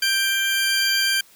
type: tone pair together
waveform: 20% pulse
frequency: 1577 / 2366 Hz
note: G6 / D7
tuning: +10 / +12 cents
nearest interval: perfect fifth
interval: 702 cents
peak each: -15 / -20 dBFS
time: 0.02-1.21 s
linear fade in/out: 5 ms
effects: white hiss -52 dBFS RMS until 1.35 s